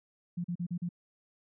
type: tone bursts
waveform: sine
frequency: 174.5 Hz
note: F3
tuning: 1 cent flat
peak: -31 dBFS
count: 5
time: 0.37-0.891 s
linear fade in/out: 10 ms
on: 73 ms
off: 39 ms
effects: none